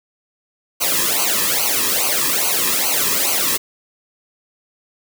white noise with flanger, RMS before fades -18 dBFS, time 0.8-3.58 s, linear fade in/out 20 ms, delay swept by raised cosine 0.56 to 1.4 ms, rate 2.4 Hz, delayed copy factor -0.95, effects none

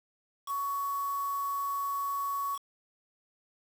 sine tone with quantisation, 1118 Hz, C#6, 14 cents sharp, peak -30 dBFS, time 0.46-2.59 s, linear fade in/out 50 ms, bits 7, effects none

